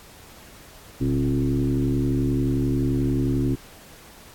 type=tone with frequency modulation; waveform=sine; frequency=196 Hz; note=G3; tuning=in tune; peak=-19 dBFS; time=1-3.56 s; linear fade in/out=20 ms; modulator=71.4 Hz; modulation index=2; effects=pink hiss -47 dBFS RMS until 4.34 s + AAC 64 kbps